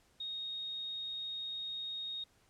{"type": "tone", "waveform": "sine", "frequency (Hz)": 3729, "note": "A#7", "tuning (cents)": 0, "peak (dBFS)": -38, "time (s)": [0.2, 2.24], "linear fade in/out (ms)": 5, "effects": ["pink hiss -69 dBFS RMS until 2.49 s", "low-pass 11000 Hz 12 dB/octave"]}